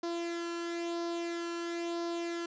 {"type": "tone with flanger", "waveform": "sawtooth", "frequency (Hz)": 340.5, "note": "F4", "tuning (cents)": -44, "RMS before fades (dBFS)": -36, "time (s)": [0.03, 2.46], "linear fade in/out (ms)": 5, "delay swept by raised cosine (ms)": [0.2, 0.71], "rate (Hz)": 1, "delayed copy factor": 0.5, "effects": ["resampled to 16000 Hz"]}